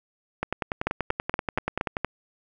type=two click trains; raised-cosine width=0.5 ms; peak=-9 / -11 dBFS; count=6 / 17; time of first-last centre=0.87-2.046 / 0.43-1.968 s; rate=4.25 / 10.4 Hz; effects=none